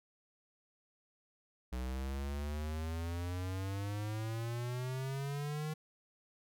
square exponential sweep, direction up, 61.74 to 156 Hz, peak -37 dBFS, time 1.72-5.74 s, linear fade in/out 10 ms, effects none

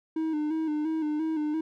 triangle tone with vibrato, 310 Hz, D#4, 6 cents flat, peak -24 dBFS, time 0.16-1.61 s, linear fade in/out 5 ms, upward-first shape square, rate 2.9 Hz, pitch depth 49 cents each way, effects none

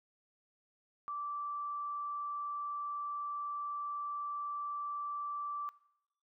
sine tone, 1166 Hz, D6, 13 cents flat, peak -37 dBFS, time 1.08-5.69 s, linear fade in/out 0 ms, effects noise-tail reverb RT60 0.8 s tail -19 dB re dry

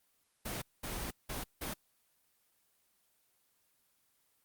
pink noise bursts at uneven times, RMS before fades -39 dBFS, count 4, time 0.45-0.62 / 0.83-1.11 / 1.29-1.44 / 1.61-1.74 s, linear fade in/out 10 ms, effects white hiss -74 dBFS RMS until 4.44 s + Opus 24 kbps

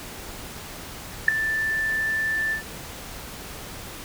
sine tone with ADSR envelope, 1766 Hz, A6, 6 cents sharp, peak -7 dBFS, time 1.28-2.63 s, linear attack 4 ms, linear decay 6 ms, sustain -15 dB, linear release 110 ms, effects pink hiss -38 dBFS RMS until 4.04 s

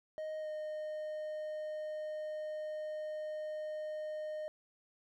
triangle tone with pitch glide, 622.3 to 614.4 Hz, D#5 to D#5, 0 to -22 cents, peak -36 dBFS, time 0.18-4.48 s, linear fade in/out 0 ms, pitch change -22 cents, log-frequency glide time 0.4-0.48 s, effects none

